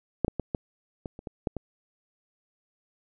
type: clicks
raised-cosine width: 2 ms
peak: -9 / -13 / -15 / -14 / -21 / -28 / -22 / -13 / -19 dBFS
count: 9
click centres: 0.247 / 0.281 / 0.397 / 0.548 / 1.058 / 1.191 / 1.272 / 1.472 / 1.567 s
effects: none